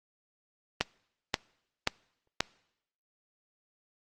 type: click train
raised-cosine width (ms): 0.2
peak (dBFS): -7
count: 4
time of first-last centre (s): 0.81-2.406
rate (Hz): 1.88
effects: noise-tail reverb RT60 0.8 s tail -24 dB re dry + Opus 24 kbps